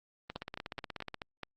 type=two click trains; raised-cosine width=0.3 ms; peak=-23 / -23 dBFS; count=15 / 6; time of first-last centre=0.3-1.143 / 0.36-1.433 s; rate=16.6 / 4.66 Hz; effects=Opus 32 kbps